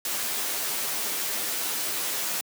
white noise with comb filter, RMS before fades -29 dBFS, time 0.05-2.41 s, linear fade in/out 2 ms, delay 11 ms, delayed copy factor -0.65, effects high-pass 200 Hz 12 dB/octave

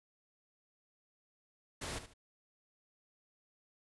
pink noise with echo, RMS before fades -41 dBFS, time 1.81-1.99 s, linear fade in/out 10 ms, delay 74 ms, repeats 2, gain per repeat -11 dB, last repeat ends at 2.138 s, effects resampled to 24000 Hz

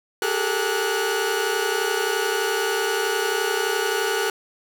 sawtooth tone cluster, 388.9 / 420.8 / 452.1 / 1463 Hz, G4 / G#4 / A4 / F#6, -14 / +23 / +47 / -20 cents, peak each -23 dBFS, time 0.22-4.3 s, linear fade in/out 2 ms, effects none

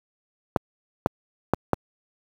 clicks, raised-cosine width 1 ms, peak -4 dBFS, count 4, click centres 0.562 / 1.061 / 1.536 / 1.733 s, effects high-pass 80 Hz 12 dB/octave + 7-bit

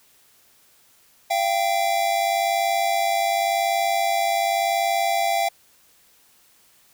square tone pair together, 683.1 / 784 Hz, F5 / G5, -38 / 0 cents, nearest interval major second, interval 238 cents, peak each -23 dBFS, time 1.3-5.49 s, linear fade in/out 10 ms, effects white hiss -57 dBFS RMS until 6.93 s

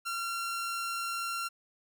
sawtooth tone, 1371 Hz, F6, 32 cents flat, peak -29 dBFS, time 0.05-1.49 s, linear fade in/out 20 ms, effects none

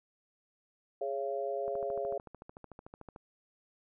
sine chord, Db major, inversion second, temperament equal with one note detuned, 415.3 / 554.4 / 682.5 Hz, Ab4 / Db5 / F5, 0 / 0 / -40 cents, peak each -37 / -36 / -37 dBFS, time 1.01-2.18 s, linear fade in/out 5 ms
click train, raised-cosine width 1 ms, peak -33 dBFS, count 21, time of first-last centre 1.68-3.161 s, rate 13.5 Hz
effects none

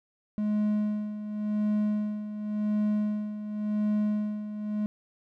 triangle tone with tremolo, 210.5 Hz, G#3, 24 cents sharp, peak -21 dBFS, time 0.38-4.86 s, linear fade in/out 0 ms, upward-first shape sine, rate 0.91 Hz, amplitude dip 70%, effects none

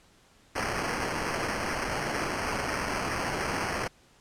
white noise with sample-and-hold, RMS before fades -31 dBFS, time 0.55-3.88 s, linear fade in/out 10 ms, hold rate 3675 Hz, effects pink hiss -60 dBFS RMS until 4.2 s + low-pass 9000 Hz 12 dB/octave

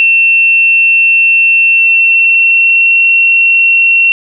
sine tone with pitch glide, 2700 to 2722 Hz, E7 to F7, +41 to -45 cents, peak -4 dBFS, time 0-4.12 s, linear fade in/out 0 ms, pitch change +14 cents, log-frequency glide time 1.71-2.98 s, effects none

